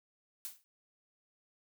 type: noise with exponential decay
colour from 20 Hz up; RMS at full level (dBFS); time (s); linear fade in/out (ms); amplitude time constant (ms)
blue; -39; 0.45-0.64; 0; 41
effects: none